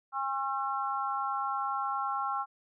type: harmonic tone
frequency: 270.4 Hz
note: C#4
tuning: 43 cents flat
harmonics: 3 / 4 / 5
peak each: -34 / -34 / -34 dBFS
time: 0.12-2.46 s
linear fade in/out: 50 ms
effects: none